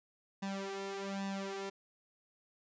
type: tone with flanger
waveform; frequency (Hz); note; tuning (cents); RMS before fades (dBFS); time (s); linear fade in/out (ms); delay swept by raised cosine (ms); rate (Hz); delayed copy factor
sawtooth; 196; G3; 0; -40; 0.42-1.7; 10; 1.1 to 2.9; 1.2; +0.9
effects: resampled to 16000 Hz